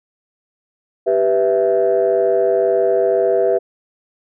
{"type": "chord", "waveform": "sine", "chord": "E minor", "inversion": "first", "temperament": "equal", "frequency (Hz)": [392, 493.9, 659.3], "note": ["G4", "B4", "E5"], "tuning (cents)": [0, 0, 0], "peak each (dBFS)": -16, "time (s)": [1.06, 3.59], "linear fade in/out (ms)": 20, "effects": ["tanh soft clip ceiling -6 dBFS"]}